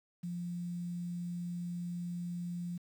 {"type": "tone with quantisation", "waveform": "sine", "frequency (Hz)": 174.61, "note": "F3", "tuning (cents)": 0, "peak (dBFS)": -36, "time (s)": [0.23, 2.78], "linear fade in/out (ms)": 10, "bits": 10, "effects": []}